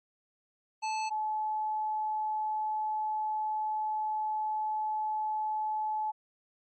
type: tone pair in turn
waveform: square / sine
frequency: 872 / 860.5 Hz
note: A5 / A5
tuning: -16 / -39 cents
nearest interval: unison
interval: 23 cents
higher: first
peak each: -31 / -29 dBFS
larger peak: second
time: 0.82-1.1 / 1.1-6.12 s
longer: second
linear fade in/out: 20 ms
effects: MP3 32 kbps